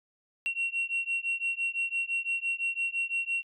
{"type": "beating tone pair", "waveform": "sine", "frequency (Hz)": [2732, 2737.9], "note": ["F7", "F7"], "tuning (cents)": [-39, -35], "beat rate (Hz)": 5.9, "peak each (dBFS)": -30, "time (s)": [0.46, 3.43], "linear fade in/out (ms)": 0, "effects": ["tanh soft clip ceiling -24 dBFS"]}